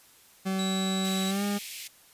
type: tone with pitch glide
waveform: 40% pulse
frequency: 190.7 to 203.2 Hz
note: G3 to G#3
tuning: -47 to -38 cents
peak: -26 dBFS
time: 0.45-1.59 s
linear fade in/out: 20 ms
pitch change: +109 cents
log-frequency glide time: 1.27-1.43 s
type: tone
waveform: 35% pulse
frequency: 3900 Hz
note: B7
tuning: 23 cents flat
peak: -31 dBFS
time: 0.59-1.31 s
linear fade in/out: 2 ms
type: high-pass noise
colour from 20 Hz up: pink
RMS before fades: -40 dBFS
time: 1.04-1.88 s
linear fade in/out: 10 ms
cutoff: 2100 Hz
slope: 48 dB/octave
effects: white hiss -57 dBFS RMS until 2.13 s + resampled to 32000 Hz